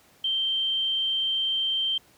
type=tone; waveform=sine; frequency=3136 Hz; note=G7; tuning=in tune; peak=-23 dBFS; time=0.24-1.98 s; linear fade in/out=5 ms; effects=pink hiss -58 dBFS RMS until 2.17 s + high-pass 80 Hz 12 dB/octave